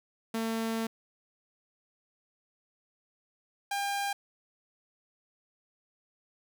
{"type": "tone pair in turn", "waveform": "sawtooth", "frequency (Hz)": [225, 801.8], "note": ["A3", "G5"], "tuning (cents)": [39, 39], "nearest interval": "octave + minor seventh", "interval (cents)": 2200, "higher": "second", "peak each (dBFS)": -26, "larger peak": "neither", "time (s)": [[0.34, 0.87], [3.71, 4.13]], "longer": "first", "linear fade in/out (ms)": 5, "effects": ["11-bit"]}